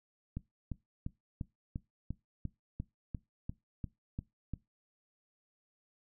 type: click train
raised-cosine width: 5 ms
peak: -25 dBFS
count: 13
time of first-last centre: 0.37-4.537 s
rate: 2.88 Hz
effects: noise-tail reverb RT60 0.2 s tail -20 dB re dry